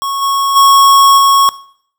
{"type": "tone with level steps", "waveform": "square", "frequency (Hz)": 1102, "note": "C#6", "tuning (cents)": -11, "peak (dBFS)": [-16, -12, -5, -7], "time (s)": [0.02, 1.49], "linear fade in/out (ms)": 0, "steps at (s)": [0.21, 0.55, 1.17], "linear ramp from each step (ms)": 20, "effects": ["noise-tail reverb RT60 0.6 s tail -19 dB re dry"]}